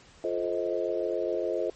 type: chord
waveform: sine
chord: F dominant seventh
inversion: none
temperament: just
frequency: 349.2 / 436.5 / 523.8 / 628.6 Hz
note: F4 / A4 / C5 / Eb5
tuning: 0 / -14 / +2 / +18 cents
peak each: -32 dBFS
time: 0.24-1.7 s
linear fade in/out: 2 ms
effects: pink hiss -55 dBFS RMS until 1.75 s + MP3 32 kbps